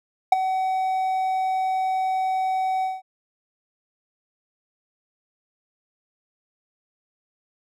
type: tone with ADSR envelope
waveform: triangle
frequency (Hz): 755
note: F#5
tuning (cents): +35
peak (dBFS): -6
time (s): 0.32-3.02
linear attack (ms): 5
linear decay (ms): 16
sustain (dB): -13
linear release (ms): 190
effects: none